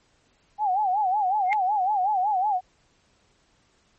sine tone with vibrato, 790 Hz, G5, 13 cents sharp, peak -20 dBFS, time 0.58-2.61 s, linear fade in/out 50 ms, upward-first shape sine, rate 5.4 Hz, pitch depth 150 cents each way
sine tone with exponential growth, 2115 Hz, C7, 18 cents sharp, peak -19 dBFS, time 1.45-1.53 s, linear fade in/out 0 ms, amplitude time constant 16 ms
effects pink hiss -64 dBFS RMS until 3.98 s + MP3 32 kbps

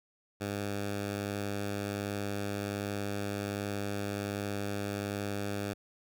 10% pulse tone, 101.3 Hz, G#2, 43 cents flat, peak -25 dBFS, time 0.4-5.74 s, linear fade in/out 20 ms, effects none

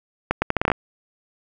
accelerating click train, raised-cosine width 0.5 ms, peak -3 dBFS, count 9, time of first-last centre 0.31-0.717 s, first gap 110 ms, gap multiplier 0.76, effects none

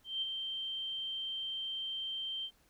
sine tone with ADSR envelope, 3136 Hz, G7, in tune, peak -31 dBFS, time 0.04-2.51 s, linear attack 180 ms, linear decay 19 ms, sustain -5 dB, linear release 67 ms, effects pink hiss -69 dBFS RMS until 2.69 s

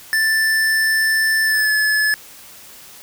square tone with pitch glide, 1765 to 1720.7 Hz, A6 to A6, +5 to -39 cents, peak -15 dBFS, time 0.13-2.14 s, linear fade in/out 0 ms, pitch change -44 cents, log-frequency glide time 1.44-1.71 s, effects white hiss -41 dBFS RMS until 3.02 s

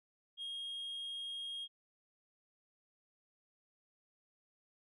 sine tone, 3254 Hz, G#7, 36 cents flat, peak -38 dBFS, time 0.37-1.68 s, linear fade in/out 50 ms, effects tanh soft clip ceiling -39 dBFS

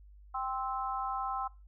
harmonic tone, 261.6 Hz, C4, in tune, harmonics 3 / 4 / 5, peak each -36 / -37 / -37 dBFS, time 0.34-1.48 s, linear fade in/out 10 ms, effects noise-tail reverb RT60 0.3 s tail -21 dB re dry + added 50 Hz sine -52 dBFS peak until 1.67 s

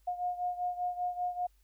sine beating tone pair, 715 / 720.1 Hz, F5 / F#5, +41 / -47 cents, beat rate 5.1 Hz, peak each -33 / -37 dBFS, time 0.07-1.47 s, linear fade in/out 10 ms, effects added 50 Hz sine -63 dBFS peak until 1.63 s + white hiss -74 dBFS RMS until 1.63 s

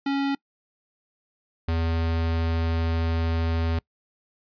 square tone pair in turn, 277.2 / 82.41 Hz, C#4 / E2, 0 / 0 cents, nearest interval octave + major sixth, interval 2100 cents, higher first, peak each -23 dBFS, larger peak neither, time 0.06-0.35 / 1.68-3.79 s, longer second, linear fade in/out 5 ms, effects noise-tail reverb RT60 0.1 s tail -25 dB re dry + resampled to 11025 Hz

